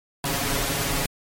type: noise with comb filter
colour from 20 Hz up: pink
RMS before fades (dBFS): -25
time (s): 0.24-1.06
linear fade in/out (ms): 2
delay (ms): 7.2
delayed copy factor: +0.9
effects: MP3 64 kbps